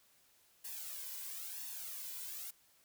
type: noise with flanger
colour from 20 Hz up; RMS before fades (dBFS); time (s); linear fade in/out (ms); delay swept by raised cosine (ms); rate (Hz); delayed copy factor
blue; -45; 0.64-2.51; 10; 1.1 to 2.04; 0.99; +0.7
effects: white hiss -69 dBFS RMS until 2.84 s